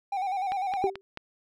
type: tone with vibrato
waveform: triangle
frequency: 770 Hz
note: G5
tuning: 31 cents flat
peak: -25 dBFS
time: 0.12-0.9 s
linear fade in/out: 5 ms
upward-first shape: square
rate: 10 Hz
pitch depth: 62 cents each way
type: click train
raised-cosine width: 0.3 ms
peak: -20 dBFS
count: 4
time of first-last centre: 0.52-1.174 s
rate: 4.59 Hz
type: tone with exponential decay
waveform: sine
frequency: 389.2 Hz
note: G4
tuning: 12 cents flat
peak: -19 dBFS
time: 0.84-1.01 s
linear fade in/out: 0 ms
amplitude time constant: 36 ms
effects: none